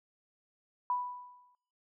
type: tone with exponential decay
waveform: sine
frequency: 987.8 Hz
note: B5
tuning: in tune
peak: -27 dBFS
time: 0.9-1.55 s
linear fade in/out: 1 ms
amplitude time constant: 140 ms
effects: noise-tail reverb RT60 0.6 s tail -20 dB re dry